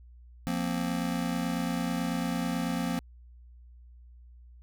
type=chord; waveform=square; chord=F suspended fourth; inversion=none; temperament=just; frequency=174.61 / 232.8 / 261.9 Hz; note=F3 / Bb3 / C4; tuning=0 / -2 / +2 cents; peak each=-33 / -34 / -34 dBFS; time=0.47-2.99 s; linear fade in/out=0 ms; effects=added 60 Hz sine -49 dBFS peak until 4.62 s